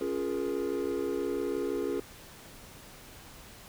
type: chord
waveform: triangle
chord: Bb minor seventh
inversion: first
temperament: equal with one note detuned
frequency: 277.2 / 349.2 / 415.3 / 474.3 Hz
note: Db4 / F4 / Ab4 / Bb4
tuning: 0 / 0 / 0 / +30 cents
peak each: -34 / -33 / -31 / -35 dBFS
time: 0.01-2 s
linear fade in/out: 2 ms
effects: pink hiss -50 dBFS RMS until 3.68 s